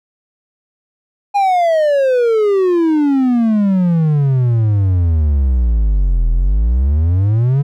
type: exponential two-way sweep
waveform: triangle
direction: down then up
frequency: 822 to 39.78 to 145.3 Hz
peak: -8 dBFS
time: 1.34-7.63 s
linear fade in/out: 20 ms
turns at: 6.3 s
effects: none